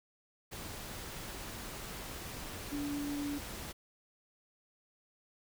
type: tone in noise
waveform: sine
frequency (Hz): 288.4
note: D4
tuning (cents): -31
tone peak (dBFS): -35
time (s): 2.71-3.39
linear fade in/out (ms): 20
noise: pink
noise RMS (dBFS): -44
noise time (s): 0.51-3.73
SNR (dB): +6
effects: none